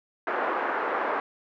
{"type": "band-pass noise", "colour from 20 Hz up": "white", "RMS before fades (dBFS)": -28, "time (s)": [0.27, 1.2], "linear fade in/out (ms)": 2, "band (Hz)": [320, 1500], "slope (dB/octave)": 24, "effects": []}